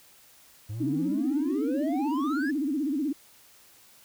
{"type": "exponential sweep", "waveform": "triangle", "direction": "up", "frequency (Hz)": [100.9, 1760], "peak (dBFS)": -30, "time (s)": [0.69, 2.51], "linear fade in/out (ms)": 10}
{"type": "tone with vibrato", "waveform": "sine", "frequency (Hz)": 288, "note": "D4", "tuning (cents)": -34, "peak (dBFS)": -25, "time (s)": [0.8, 3.13], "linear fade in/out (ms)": 10, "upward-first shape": "sine", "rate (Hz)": 16, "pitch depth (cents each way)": 180}
{"effects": ["white hiss -56 dBFS RMS until 4.04 s"]}